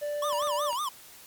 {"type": "tone", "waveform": "triangle", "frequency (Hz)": 587.3, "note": "D5", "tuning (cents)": 0, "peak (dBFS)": -27, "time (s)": [0.01, 0.72], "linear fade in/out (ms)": 20}
{"type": "tone with vibrato", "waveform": "square", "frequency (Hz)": 1073, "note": "C6", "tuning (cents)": 43, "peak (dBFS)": -29, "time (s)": [0.22, 0.89], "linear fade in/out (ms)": 5, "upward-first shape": "sine", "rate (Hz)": 5.4, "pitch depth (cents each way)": 230}
{"type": "clicks", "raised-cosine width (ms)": 0.3, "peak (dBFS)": -26, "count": 4, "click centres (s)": [0.328, 0.424, 0.473, 0.73]}
{"effects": ["white hiss -50 dBFS RMS until 1.26 s", "MP3 96 kbps"]}